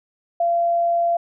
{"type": "tone", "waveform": "sine", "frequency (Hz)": 685, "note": "F5", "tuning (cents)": -34, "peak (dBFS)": -16, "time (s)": [0.4, 1.17], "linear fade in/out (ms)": 5, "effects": []}